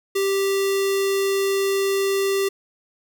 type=tone with notch filter; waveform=square; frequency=392 Hz; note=G4; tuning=in tune; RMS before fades=-21 dBFS; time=0.15-2.49 s; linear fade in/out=10 ms; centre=830 Hz; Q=0.75; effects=none